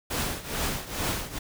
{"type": "noise with tremolo", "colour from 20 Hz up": "pink", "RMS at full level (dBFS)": -27, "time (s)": [0.1, 1.39], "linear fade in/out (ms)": 10, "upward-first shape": "triangle", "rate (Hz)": 2.3, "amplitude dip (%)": 85, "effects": []}